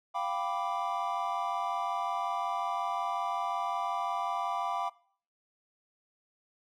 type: chord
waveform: triangle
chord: G dominant seventh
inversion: third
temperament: equal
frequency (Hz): 698.5 / 784 / 987.8 / 1174.7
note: F5 / G5 / B5 / D6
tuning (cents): 0 / 0 / 0 / 0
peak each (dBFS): -34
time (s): 0.14-4.9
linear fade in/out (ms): 20
effects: noise-tail reverb RT60 0.5 s tail -20 dB re dry